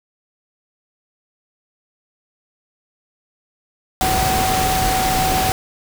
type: tone in noise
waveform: sine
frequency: 754 Hz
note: F#5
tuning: 32 cents sharp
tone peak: -18 dBFS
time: 4.01-5.52 s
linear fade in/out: 0 ms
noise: pink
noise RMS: -20 dBFS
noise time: 4.01-5.52 s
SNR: -1 dB
effects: none